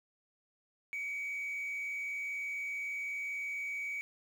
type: tone with frequency modulation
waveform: sine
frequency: 2271 Hz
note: C#7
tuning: 41 cents sharp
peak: -34 dBFS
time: 0.93-4.01 s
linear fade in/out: 0 ms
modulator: 105 Hz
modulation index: 0.48
effects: tanh soft clip ceiling -32 dBFS + 10-bit